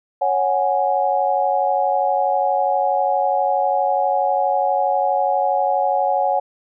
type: chord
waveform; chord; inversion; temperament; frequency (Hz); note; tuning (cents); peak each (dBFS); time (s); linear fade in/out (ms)
sine; C# suspended fourth; none; just; 554.4 / 739.2 / 831.5; C#5 / F#5 / G#5; 0 / -2 / +2; -21 / -19 / -20; 0.21-6.4; 10
effects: none